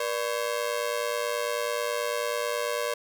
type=ring-modulated tone; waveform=sawtooth; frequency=535 Hz; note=C5; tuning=38 cents sharp; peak=-20 dBFS; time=0-2.94 s; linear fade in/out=5 ms; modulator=54.6 Hz; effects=none